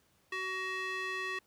square tone with band-pass filter, 375.7 Hz, F#4, 26 cents sharp, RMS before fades -37 dBFS, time 0.32-1.39 s, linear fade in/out 5 ms, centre 2100 Hz, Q 1.9, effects pink hiss -70 dBFS RMS until 1.46 s + high-pass 60 Hz 12 dB/octave

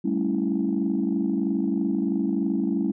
sine chord, A dominant seventh, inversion third, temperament equal with one note detuned, 196 / 219.1 / 277.2 / 329.6 Hz, G3 / A3 / C#4 / E4, 0 / -7 / 0 / 0 cents, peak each -26 / -27 / -26 / -27 dBFS, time 0.04-2.92 s, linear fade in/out 10 ms, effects tanh soft clip ceiling -14 dBFS

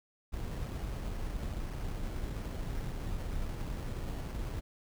brown noise with sample-and-hold, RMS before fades -37 dBFS, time 0.32-4.61 s, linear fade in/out 20 ms, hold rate 3675 Hz, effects none

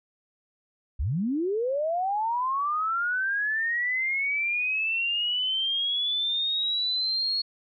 sine linear sweep, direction up, 50.6 to 4342 Hz, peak -24 dBFS, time 0.99-7.42 s, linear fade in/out 10 ms, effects none

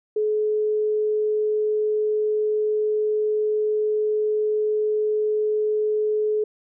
sine tone, 426.5 Hz, G#4, 46 cents sharp, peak -19 dBFS, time 0.16-6.44 s, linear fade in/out 5 ms, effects none

